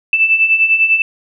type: beating tone pair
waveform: sine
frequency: 2637 / 2647 Hz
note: E7 / E7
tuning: 0 / +7 cents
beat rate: 10 Hz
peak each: -16 / -10 dBFS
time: 0.13-1.02 s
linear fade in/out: 2 ms
effects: none